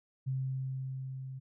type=tone with level ramp; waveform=sine; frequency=132 Hz; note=C3; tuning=16 cents sharp; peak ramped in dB=-30 to -40 dBFS; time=0.26-1.4 s; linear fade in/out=20 ms; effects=none